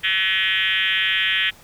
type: tone with frequency modulation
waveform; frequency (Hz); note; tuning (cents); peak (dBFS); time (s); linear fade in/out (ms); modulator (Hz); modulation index
sine; 2487; D#7; -1; -17; 0.03-1.51; 20; 194; 4.5
effects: pink hiss -48 dBFS RMS until 1.63 s